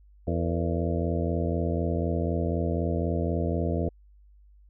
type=harmonic tone with a mistuned harmonic; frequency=84 Hz; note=E2; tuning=33 cents sharp; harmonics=1 / 2 / 3 / 4 / 5 / 6 / 7 / 8; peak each=-28 / -31 / -33 / -34 / -35 / -36 / -36 / -37 dBFS; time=0.27-3.89 s; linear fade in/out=5 ms; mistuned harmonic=5; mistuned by=+110 cents; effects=added 50 Hz sine -52 dBFS peak until 4.69 s